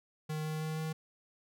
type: tone with pitch steps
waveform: square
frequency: 154.7 / 155.78 / 156.86 / 157.95 Hz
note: D#3 / D#3 / D#3 / D#3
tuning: -10 / +2 / +14 / +26 cents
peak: -35 dBFS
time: 0.29-0.93 s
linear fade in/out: 10 ms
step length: 160 ms
effects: none